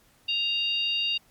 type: harmonic tone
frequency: 932.3 Hz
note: A#5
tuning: in tune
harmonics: 3 / 4 / 5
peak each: -25 / -31 / -35 dBFS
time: 0.28-1.18 s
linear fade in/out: 10 ms
effects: pink hiss -61 dBFS RMS until 1.3 s + MP3 96 kbps